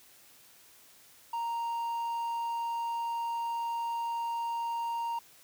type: tone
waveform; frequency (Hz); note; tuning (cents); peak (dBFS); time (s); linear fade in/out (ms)
triangle; 931; A#5; -2; -29; 1.33-5.19; 5
effects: white hiss -58 dBFS RMS until 5.43 s + high-pass 60 Hz 12 dB/octave